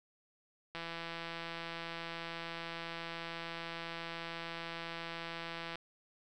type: click train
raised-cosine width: 0.3 ms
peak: -26 dBFS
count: 837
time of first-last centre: 0.75-5.756 s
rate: 167 Hz
effects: none